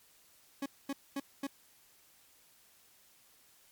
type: tone bursts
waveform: 40% pulse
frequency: 277.2 Hz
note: C#4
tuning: in tune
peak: -33 dBFS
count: 4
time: 0.62-1.47 s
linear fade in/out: 5 ms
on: 40 ms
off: 230 ms
effects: white hiss -64 dBFS RMS until 3.71 s + MP3 96 kbps